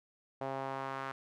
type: tone with band-pass filter sweep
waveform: sawtooth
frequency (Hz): 134.6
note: C3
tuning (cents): +49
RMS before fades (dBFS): -39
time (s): 0.41-1.12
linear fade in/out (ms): 5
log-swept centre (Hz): 690 to 1300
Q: 1.8
effects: none